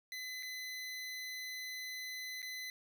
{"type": "tone with dropouts", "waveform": "25% pulse", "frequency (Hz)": 2020, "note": "B6", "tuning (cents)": 39, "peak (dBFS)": -38, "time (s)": [0.12, 2.7], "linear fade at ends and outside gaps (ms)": 1, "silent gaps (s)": [[0.426, 0.43], [2.419, 2.427]], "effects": []}